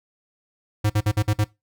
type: tone bursts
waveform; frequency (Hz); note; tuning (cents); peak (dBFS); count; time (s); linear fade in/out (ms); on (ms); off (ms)
square; 105.4; G#2; +26; -18; 6; 0.84-1.444; 10; 59; 50
effects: noise-tail reverb RT60 0.2 s tail -20 dB re dry